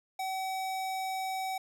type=tone; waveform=square; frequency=760 Hz; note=F#5; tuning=46 cents sharp; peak=-33 dBFS; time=0.19-1.58 s; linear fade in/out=5 ms; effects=none